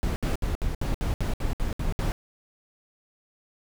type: noise bursts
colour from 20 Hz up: brown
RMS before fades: -26 dBFS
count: 11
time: 0.03-2.12 s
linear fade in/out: 0 ms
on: 130 ms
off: 66 ms
effects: none